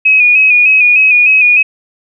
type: tone with vibrato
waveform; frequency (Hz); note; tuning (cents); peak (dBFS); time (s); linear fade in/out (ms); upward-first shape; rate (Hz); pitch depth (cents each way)
sine; 2500; D#7; +8; -4; 0.05-1.63; 10; square; 3.3; 35
effects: none